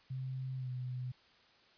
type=tone with pitch glide; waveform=sine; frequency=130.81 to 126.21 Hz; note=C3 to B2; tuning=0 to +38 cents; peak=-37 dBFS; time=0.1-1.12 s; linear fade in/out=10 ms; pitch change=-62 cents; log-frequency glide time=0.57-0.7 s; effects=white hiss -65 dBFS RMS until 1.77 s + resampled to 11025 Hz